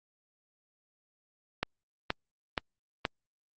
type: click train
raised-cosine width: 0.3 ms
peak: -12 dBFS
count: 4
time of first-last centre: 1.63-3.052 s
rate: 2.11 Hz
effects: Opus 48 kbps